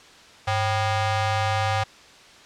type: ring-modulated tone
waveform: sawtooth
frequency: 440 Hz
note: A4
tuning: in tune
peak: -14 dBFS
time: 0.47-1.84 s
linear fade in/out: 10 ms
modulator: 339 Hz
effects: white hiss -48 dBFS RMS until 2.45 s + low-pass 5000 Hz 12 dB/octave